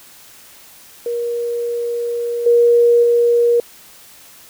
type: tone with level steps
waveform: sine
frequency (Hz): 474.2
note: A#4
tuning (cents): +30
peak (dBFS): -18 / -8 / -10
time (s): 1.06-3.6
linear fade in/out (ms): 2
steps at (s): 2.46 / 3.03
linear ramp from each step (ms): 5
effects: white hiss -43 dBFS RMS until 4.49 s